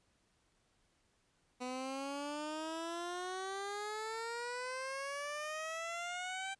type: exponential sweep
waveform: 15% pulse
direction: up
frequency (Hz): 248.6 to 784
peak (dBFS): -33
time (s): 1.6-6.55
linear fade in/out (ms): 20
effects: pink hiss -75 dBFS RMS until 6.59 s + resampled to 22050 Hz